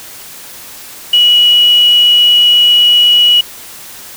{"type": "tone with quantisation", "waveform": "sine", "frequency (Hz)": 2923, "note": "F#7", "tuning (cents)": -22, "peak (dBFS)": -4, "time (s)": [1.13, 3.41], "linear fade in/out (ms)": 5, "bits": 4, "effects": ["white hiss -31 dBFS RMS until 4.16 s"]}